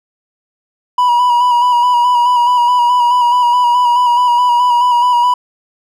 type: tone with vibrato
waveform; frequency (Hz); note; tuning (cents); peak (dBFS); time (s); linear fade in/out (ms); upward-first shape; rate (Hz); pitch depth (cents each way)
triangle; 974; B5; -24; -6; 0.98-5.34; 5; square; 4.7; 28
effects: none